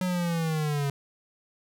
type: linear sweep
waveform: square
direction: down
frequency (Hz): 185 to 138.59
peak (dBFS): -26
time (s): 0.01-0.9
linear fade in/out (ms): 2
effects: none